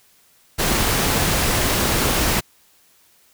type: noise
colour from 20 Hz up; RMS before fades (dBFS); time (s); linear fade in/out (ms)
pink; -19; 0.58-2.41; 20
effects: white hiss -56 dBFS RMS until 3.33 s